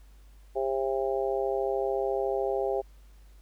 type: harmonic tone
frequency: 133.8 Hz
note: C3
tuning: 39 cents sharp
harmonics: 3 / 4 / 5 / 6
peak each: -29 / -31 / -33 / -35 dBFS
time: 0.55-2.82 s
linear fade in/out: 20 ms
effects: added 50 Hz sine -50 dBFS peak until 3.41 s + pink hiss -65 dBFS RMS until 3.41 s